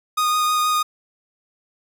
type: tone with vibrato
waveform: 45% pulse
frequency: 1235 Hz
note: D#6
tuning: 13 cents flat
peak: -17 dBFS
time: 0.17-0.83 s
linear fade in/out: 10 ms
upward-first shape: triangle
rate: 6.3 Hz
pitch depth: 12 cents each way
effects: none